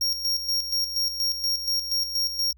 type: tone with tremolo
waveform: 45% pulse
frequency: 5570 Hz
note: F8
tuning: 5 cents flat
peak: -22 dBFS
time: 0.01-2.53 s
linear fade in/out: 5 ms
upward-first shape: square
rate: 4.2 Hz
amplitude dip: 60%
effects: added 60 Hz sine -51 dBFS peak until 2.57 s